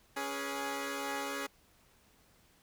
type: tone cluster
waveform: 10% pulse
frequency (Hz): 278.1 / 416.1 / 487.4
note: C#4 / G#4 / B4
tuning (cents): +6 / +3 / -23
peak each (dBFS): -30 / -31 / -37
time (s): 0.16-1.47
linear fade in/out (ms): 10
effects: pink hiss -66 dBFS RMS until 2.62 s